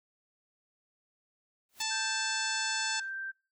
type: noise with exponential growth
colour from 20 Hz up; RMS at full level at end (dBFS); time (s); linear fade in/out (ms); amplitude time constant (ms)
white; -43; 1.69-1.82; 1; 28
type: harmonic tone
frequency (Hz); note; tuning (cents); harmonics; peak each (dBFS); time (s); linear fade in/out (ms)
880; A5; 0; 1 / 2 / 3 / 4 / 5 / 6 / 7 / 8 / 9; -39 / -42 / -39 / -39 / -38 / -40 / -41 / -41 / -42; 1.8-3; 5
type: tone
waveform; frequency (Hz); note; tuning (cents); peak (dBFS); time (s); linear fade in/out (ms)
sine; 1568; G6; 0; -35; 1.9-3.32; 20
effects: noise-tail reverb RT60 0.3 s tail -21 dB re dry